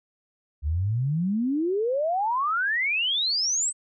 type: exponential sweep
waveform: sine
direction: up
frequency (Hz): 69.3 to 8372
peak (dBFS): -22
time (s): 0.62-3.73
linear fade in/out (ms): 50
effects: none